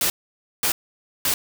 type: noise bursts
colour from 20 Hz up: white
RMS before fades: -21 dBFS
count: 3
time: 0.01-1.34 s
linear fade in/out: 2 ms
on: 90 ms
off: 530 ms
effects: none